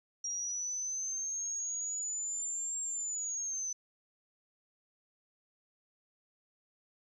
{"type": "linear two-way sweep", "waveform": "sine", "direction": "up then down", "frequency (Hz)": [5670, 7459, 6030], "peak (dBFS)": -34, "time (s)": [0.24, 3.73], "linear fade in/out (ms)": 5, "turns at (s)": 2.81, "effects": ["12-bit"]}